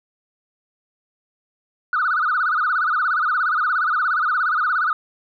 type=tone with vibrato; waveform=sine; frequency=1346 Hz; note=E6; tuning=36 cents sharp; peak=-16 dBFS; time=1.93-4.93 s; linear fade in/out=2 ms; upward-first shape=sine; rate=17 Hz; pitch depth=200 cents each way; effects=tanh soft clip ceiling -12 dBFS